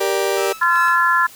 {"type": "chord", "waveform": "35% pulse", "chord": "G minor", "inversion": "none", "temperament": "just", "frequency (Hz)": [392, 470.4, 588], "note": ["G4", "Bb4", "D5"], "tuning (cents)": [0, 16, 2], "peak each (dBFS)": [-18, -21, -21], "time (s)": [0, 0.53], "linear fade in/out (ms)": 10}
{"type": "tone with tremolo", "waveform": "sawtooth", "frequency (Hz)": 1306, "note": "E6", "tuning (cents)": -17, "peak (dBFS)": -24, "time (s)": [0.37, 0.99], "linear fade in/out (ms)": 2, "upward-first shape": "sine", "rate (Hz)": 2.7, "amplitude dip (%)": 95}
{"type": "click train", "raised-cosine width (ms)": 0.2, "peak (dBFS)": -18, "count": 5, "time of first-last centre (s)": [0.38, 0.884], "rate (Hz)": 7.94}
{"type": "harmonic tone", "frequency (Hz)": 343.4, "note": "F4", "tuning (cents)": -29, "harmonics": [3, 4, 5], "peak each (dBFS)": [-17, -17, -17], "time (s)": [0.61, 1.27], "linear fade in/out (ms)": 10}
{"effects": ["white hiss -42 dBFS RMS until 1.35 s"]}